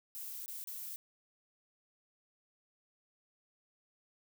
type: noise with dropouts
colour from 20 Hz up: violet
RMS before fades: -44 dBFS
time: 0.15-0.96 s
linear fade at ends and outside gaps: 0 ms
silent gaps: 0.46-0.48 / 0.64-0.673 s
effects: none